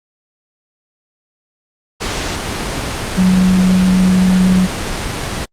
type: tone in noise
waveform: sine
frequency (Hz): 185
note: F#3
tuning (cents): 0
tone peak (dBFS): -8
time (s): 3.17-4.67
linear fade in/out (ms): 20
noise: pink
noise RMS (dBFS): -20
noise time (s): 2-5.46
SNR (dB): +9
effects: low-pass 8000 Hz 12 dB/octave + Opus 48 kbps